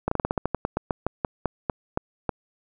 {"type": "slowing click train", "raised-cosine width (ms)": 1, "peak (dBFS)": -9, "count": 18, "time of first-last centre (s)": [0.08, 2.293], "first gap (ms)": 34, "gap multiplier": 1.15, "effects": []}